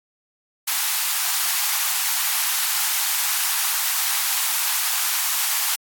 white high-pass noise, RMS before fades -22 dBFS, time 0.67-5.76 s, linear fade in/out 10 ms, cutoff 760 Hz, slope 48 dB/octave, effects AAC 64 kbps

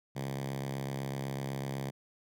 5% pulse tone with high-pass filter, 68 Hz, C#2, 33 cents flat, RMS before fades -37 dBFS, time 0.15-1.91 s, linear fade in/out 20 ms, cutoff 140 Hz, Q 3.8, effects none

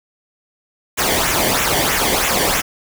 pink noise with flanger, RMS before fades -17 dBFS, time 0.97-2.62 s, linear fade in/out 20 ms, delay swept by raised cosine 0.21 to 0.79 ms, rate 3.1 Hz, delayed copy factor -0.65, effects none

